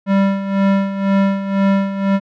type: tone with tremolo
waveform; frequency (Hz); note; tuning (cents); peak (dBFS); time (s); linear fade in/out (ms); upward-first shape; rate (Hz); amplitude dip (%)
square; 196; G3; 0; -11; 0.06-2.2; 50; sine; 2; 70
effects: low-pass 2000 Hz 12 dB/octave